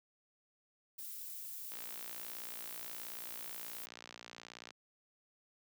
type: noise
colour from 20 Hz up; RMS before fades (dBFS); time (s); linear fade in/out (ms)
violet; -46; 0.98-3.86; 10
type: click train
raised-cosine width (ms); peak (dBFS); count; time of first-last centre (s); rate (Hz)
0.2; -31; 176; 1.72-4.706; 58.6
effects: high-pass 150 Hz 12 dB/octave